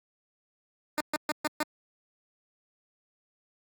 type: tone bursts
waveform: 10% pulse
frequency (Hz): 303.1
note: D#4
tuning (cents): -45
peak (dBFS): -18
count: 5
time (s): 0.98-1.63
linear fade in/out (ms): 0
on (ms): 26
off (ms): 130
effects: high-pass 150 Hz 12 dB/octave + Opus 48 kbps